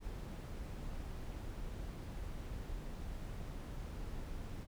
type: noise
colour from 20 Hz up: brown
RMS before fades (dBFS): -44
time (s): 0-4.67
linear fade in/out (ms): 50
effects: none